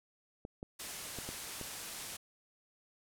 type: clicks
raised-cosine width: 2 ms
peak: -29 dBFS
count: 5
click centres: 0.451 / 0.629 / 1.187 / 1.29 / 1.613 s
type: low-pass noise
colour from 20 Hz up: white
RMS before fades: -45 dBFS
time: 0.79-2.17 s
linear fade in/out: 10 ms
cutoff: 12000 Hz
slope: 24 dB/octave
effects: none